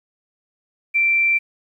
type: tone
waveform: sine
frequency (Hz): 2349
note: D7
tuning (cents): 0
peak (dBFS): -14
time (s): 0.94-1.39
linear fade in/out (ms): 20
effects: 9-bit